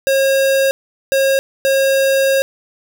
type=tone bursts at uneven times; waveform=square; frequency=541 Hz; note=C#5; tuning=42 cents flat; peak=-12 dBFS; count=3; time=0.07-0.71 / 1.12-1.39 / 1.65-2.42 s; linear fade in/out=0 ms; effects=none